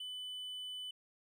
triangle tone, 3000 Hz, F#7, 23 cents sharp, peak -40 dBFS, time 0-0.91 s, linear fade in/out 5 ms, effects none

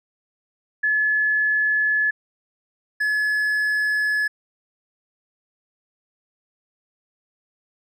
sine / triangle tone pair in turn, 1714 / 1706.9 Hz, A6 / G#6, -46 / +47 cents, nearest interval unison, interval 7 cents, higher first, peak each -17 dBFS, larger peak neither, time 0.83-2.11 / 3-4.28 s, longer neither, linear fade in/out 10 ms, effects none

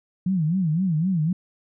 sine tone with vibrato, 171.1 Hz, F3, 35 cents flat, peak -19 dBFS, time 0.26-1.33 s, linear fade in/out 5 ms, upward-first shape sine, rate 3.9 Hz, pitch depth 210 cents each way, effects none

